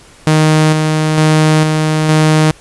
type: tone with tremolo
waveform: sawtooth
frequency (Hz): 155.56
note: D#3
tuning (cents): 0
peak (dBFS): -3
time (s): 0.27-2.51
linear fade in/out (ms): 0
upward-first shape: square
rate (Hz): 1.1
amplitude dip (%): 35
effects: pink hiss -41 dBFS RMS until 2.6 s + resampled to 24000 Hz